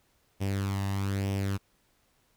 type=tone with flanger; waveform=sawtooth; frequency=98.3 Hz; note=G2; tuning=5 cents sharp; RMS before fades=-30 dBFS; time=0.4-1.58 s; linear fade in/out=20 ms; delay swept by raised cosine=0.35 to 1.08 ms; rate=1.1 Hz; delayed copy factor=+0.6; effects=pink hiss -69 dBFS RMS until 2.36 s